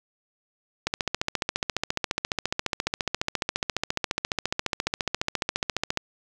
click train, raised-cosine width 0.2 ms, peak -7 dBFS, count 75, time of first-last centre 0.87-5.973 s, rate 14.5 Hz, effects 8-bit

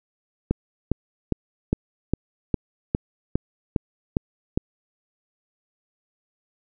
click train, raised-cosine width 3 ms, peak -7 dBFS, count 11, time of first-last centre 0.51-4.575 s, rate 2.46 Hz, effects none

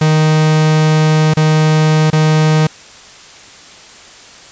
45% pulse tone with dropouts, 155.56 Hz, D#3, in tune, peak -8 dBFS, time 0.01-2.67 s, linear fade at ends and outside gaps 5 ms, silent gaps 1.338-1.369 / 2.103-2.129 s, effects white hiss -37 dBFS RMS until 4.51 s + resampled to 16000 Hz

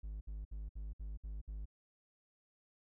triangle tone bursts, 51.91 Hz, G#1, in tune, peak -39 dBFS, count 7, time 0.03-1.656 s, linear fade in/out 10 ms, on 180 ms, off 61 ms, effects none

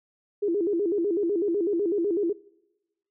sine tone with vibrato, 372 Hz, F#4, 9 cents sharp, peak -22 dBFS, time 0.42-2.33 s, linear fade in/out 10 ms, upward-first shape square, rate 8 Hz, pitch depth 170 cents each way, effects noise-tail reverb RT60 1.0 s tail -23 dB re dry

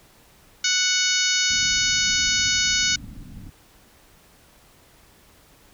harmonic tone, 740 Hz, F#5, in tune, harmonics 2 / 3 / 4 / 5 / 6 / 7 / 8 / 9, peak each -27 / -27 / -27 / -27 / -27 / -27 / -27 / -27 dBFS, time 0.64-2.96 s, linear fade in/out 5 ms
pink low-pass noise, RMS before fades -39 dBFS, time 1.5-3.5 s, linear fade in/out 5 ms, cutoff 300 Hz, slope 96 dB/octave
effects pink hiss -54 dBFS RMS until 5.73 s

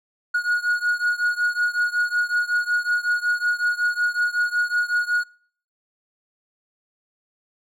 triangle beating tone pair, 1446 / 1451.4 Hz, F#6 / F#6, -40 / -34 cents, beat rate 5.4 Hz, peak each -20 / -22 dBFS, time 0.34-5.24 s, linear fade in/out 10 ms, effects noise-tail reverb RT60 0.6 s tail -26 dB re dry

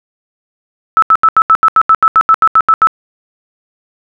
sine tone bursts, 1311 Hz, E6, 10 cents flat, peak -3 dBFS, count 15, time 0.97-2.871 s, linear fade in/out 0 ms, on 53 ms, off 79 ms, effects none

